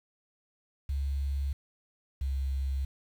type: tone pair in turn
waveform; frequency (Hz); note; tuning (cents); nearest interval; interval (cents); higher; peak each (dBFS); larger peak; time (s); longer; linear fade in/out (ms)
sine; 69.3 / 67.44; C#2 / C#2; 0 / -47; unison; 47; first; -28; neither; 0.89-1.53 / 2.21-2.85; neither; 5
effects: 9-bit